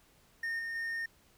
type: tone with level steps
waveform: triangle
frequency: 1832 Hz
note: A#6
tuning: 31 cents flat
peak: -31 / -34 / -32 dBFS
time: 0.43-1.06 s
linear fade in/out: 5 ms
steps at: 0.59 / 0.75 s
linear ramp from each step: 5 ms
effects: pink hiss -65 dBFS RMS until 1.37 s